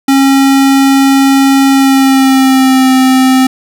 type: tone with pitch glide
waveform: square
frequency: 272 to 260.5 Hz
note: C#4 to C4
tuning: -33 to -7 cents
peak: -5 dBFS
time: 0.08-3.47 s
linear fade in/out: 5 ms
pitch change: -74 cents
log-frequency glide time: 1.69-2.92 s
effects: none